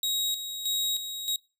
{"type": "tone with tremolo", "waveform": "sawtooth", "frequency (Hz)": 3801, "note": "A#7", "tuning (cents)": 33, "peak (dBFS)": -23, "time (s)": [0.03, 1.36], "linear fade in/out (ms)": 2, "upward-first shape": "square", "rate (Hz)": 1.6, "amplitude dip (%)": 60, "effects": ["noise-tail reverb RT60 0.3 s tail -24 dB re dry"]}